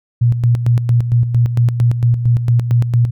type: tone with tremolo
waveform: sine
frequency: 119.3 Hz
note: A#2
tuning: 41 cents sharp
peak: -8 dBFS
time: 0.21-3.11 s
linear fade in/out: 10 ms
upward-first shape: square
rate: 4.4 Hz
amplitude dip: 60%
effects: none